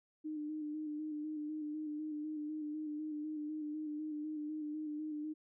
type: tone with vibrato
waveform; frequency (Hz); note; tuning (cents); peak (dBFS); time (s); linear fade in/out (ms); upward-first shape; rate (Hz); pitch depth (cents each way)
sine; 304; D#4; -40; -38; 0.24-5.34; 20; square; 4; 27
effects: none